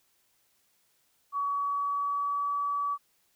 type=tone with pitch glide; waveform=sine; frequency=1131 to 1144.8 Hz; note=C#6 to D6; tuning=+34 to -45 cents; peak=-27 dBFS; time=1.32-2.98 s; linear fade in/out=50 ms; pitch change=+21 cents; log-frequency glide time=1.42-2.53 s; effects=white hiss -70 dBFS RMS until 3.35 s